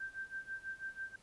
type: tone with tremolo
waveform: sine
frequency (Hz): 1568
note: G6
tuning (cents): 0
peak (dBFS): -38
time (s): 0-1.16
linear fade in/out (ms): 5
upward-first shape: sine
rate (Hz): 6.1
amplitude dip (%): 90
effects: pink hiss -65 dBFS RMS until 1.22 s + resampled to 24000 Hz